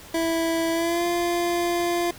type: tone with pitch glide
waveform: 25% pulse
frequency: 329.6 to 346.4 Hz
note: E4 to F4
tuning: 0 to -14 cents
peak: -18 dBFS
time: 0.14-2.11 s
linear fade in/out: 5 ms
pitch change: +86 cents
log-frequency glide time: 0.72-1.05 s
effects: pink hiss -44 dBFS RMS until 2.18 s